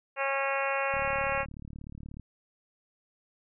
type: harmonic tone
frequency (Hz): 273.8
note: C#4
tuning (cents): -21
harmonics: 2 / 3 / 4 / 5 / 6 / 7 / 8 / 9 / 10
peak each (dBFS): -32 / -35 / -35 / -37 / -37 / -38 / -38 / -37 / -38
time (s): 0.16-1.46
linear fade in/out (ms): 50
type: click train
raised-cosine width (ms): 5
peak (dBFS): -31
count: 47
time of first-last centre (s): 0.94-2.197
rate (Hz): 36.6
effects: none